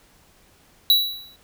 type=tone with exponential decay; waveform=square; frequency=3922 Hz; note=B7; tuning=13 cents flat; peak=-11 dBFS; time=0.9-1.36 s; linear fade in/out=1 ms; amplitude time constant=99 ms; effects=pink hiss -56 dBFS RMS until 1.43 s